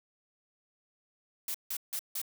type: noise bursts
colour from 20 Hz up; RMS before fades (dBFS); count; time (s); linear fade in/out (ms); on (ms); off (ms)
blue; -35; 4; 1.48-2.216; 2; 64; 160
effects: none